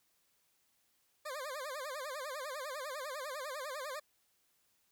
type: tone with vibrato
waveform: 20% pulse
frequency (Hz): 560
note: C#5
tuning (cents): +18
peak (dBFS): -35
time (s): 1.25-4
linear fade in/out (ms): 10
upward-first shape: sine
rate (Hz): 10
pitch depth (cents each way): 170
effects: white hiss -75 dBFS RMS until 4.91 s